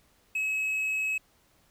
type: tone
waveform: triangle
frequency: 2568 Hz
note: E7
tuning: 46 cents flat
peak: -25 dBFS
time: 0.35-1.18 s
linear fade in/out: 5 ms
effects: pink hiss -65 dBFS RMS until 1.7 s